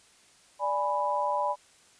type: chord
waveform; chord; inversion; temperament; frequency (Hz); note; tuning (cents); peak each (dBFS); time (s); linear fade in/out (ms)
sine; G# diminished; second; equal; 587.3 / 830.6 / 987.8; D5 / G#5 / B5; 0 / 0 / 0; -31 / -31 / -28; 0.59-1.56; 50
effects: white hiss -59 dBFS RMS until 1.99 s + resampled to 22050 Hz

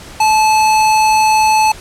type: tone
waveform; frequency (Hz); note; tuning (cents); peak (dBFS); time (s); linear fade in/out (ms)
square; 867; A5; -26; -9; 0.2-1.72; 5
effects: pink hiss -34 dBFS RMS until 1.8 s + low-pass 10000 Hz 12 dB/octave

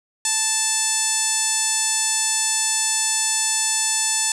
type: tone with low-pass filter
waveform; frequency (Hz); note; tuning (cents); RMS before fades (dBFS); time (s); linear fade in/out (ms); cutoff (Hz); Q
5% pulse; 880; A5; 0; -21; 0.25-4.32; 2; 8200; 3.6
effects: none

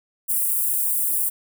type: high-pass noise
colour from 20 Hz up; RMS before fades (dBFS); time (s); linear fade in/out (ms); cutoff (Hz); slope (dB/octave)
white; -22; 0.28-1.3; 20; 8600; 48
effects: none

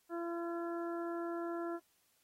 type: harmonic tone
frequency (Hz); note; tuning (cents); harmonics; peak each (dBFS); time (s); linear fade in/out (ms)
340; F4; -46; 1 / 2 / 3 / 4 / 5; -38 / -44 / -50 / -47 / -54; 0.09-1.8; 50
effects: white hiss -74 dBFS RMS until 2.23 s + AAC 48 kbps

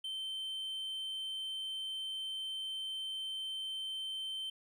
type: tone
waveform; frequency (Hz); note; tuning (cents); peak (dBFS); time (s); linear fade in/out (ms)
triangle; 3102; G7; -19; -36; 0.04-4.5; 5
effects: none

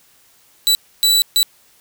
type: tone bursts at uneven times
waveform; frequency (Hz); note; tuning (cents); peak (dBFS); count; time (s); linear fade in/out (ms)
sawtooth; 3951; B7; 0; -8; 3; 0.67-0.75 / 1.03-1.22 / 1.36-1.43; 0
effects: white hiss -53 dBFS RMS until 1.8 s

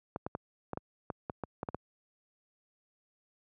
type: clicks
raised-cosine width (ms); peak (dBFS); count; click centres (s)
1; -21; 11; 0.161 / 0.265 / 0.351 / 0.733 / 0.774 / 1.102 / 1.298 / 1.437 / 1.631 / 1.688 / 1.746
effects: high-pass 80 Hz 12 dB/octave

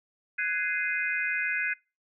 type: chord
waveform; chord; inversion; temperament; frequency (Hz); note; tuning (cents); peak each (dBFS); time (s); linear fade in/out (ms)
sine; Ab dominant seventh; third; just; 1495.1 / 1661.2 / 2077 / 2492; Gb6 / Ab6 / C7 / Eb7; +18 / 0 / -13 / +2; -32; 0.38-1.74; 10
effects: noise-tail reverb RT60 0.3 s tail -26 dB re dry

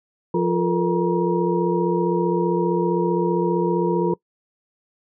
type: tone cluster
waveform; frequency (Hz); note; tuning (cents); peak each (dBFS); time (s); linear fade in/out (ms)
sine; 174.4 / 350.6 / 438.9 / 474.2 / 950; F3 / F4 / A4 / A#4 / A#5; -2 / +7 / -4 / +30 / +33; -23 / -21 / -25 / -26 / -26; 0.34-4.14; 5
effects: noise-tail reverb RT60 0.1 s tail -23 dB re dry

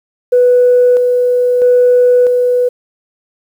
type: tone with tremolo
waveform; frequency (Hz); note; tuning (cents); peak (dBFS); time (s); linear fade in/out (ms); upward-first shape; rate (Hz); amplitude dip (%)
sine; 493.9; B4; 0; -4; 0.32-2.69; 10; square; 0.77; 35
effects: tanh soft clip ceiling -1 dBFS + 7-bit

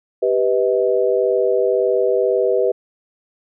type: chord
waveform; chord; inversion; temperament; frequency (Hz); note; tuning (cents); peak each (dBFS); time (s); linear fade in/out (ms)
sine; G augmented; none; equal with one note detuned; 392 / 493.9 / 635; G4 / B4 / D#5; 0 / 0 / +35; -18 / -17 / -21; 0.22-2.72; 10
effects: none

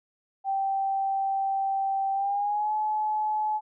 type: tone with pitch glide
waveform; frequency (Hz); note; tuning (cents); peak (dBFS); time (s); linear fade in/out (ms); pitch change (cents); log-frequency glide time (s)
sine; 780 to 855.5; G5 to A5; -9 to -49; -24; 0.44-3.61; 50; +160; 2.13-2.73
effects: none

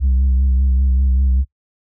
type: tone with vibrato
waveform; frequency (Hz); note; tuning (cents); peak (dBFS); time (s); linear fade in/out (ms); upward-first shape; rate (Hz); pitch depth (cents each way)
sine; 65.41; C2; 0; -9; 0-1.45; 50; triangle; 5.1; 56
effects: noise-tail reverb RT60 0.1 s tail -23 dB re dry + tanh soft clip ceiling -10 dBFS

